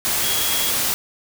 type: tone in noise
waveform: sine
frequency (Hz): 3306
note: G#7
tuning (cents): -9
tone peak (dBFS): -26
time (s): 0.24-0.7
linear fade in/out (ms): 0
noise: white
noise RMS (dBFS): -21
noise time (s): 0.05-0.94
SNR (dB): -8
effects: none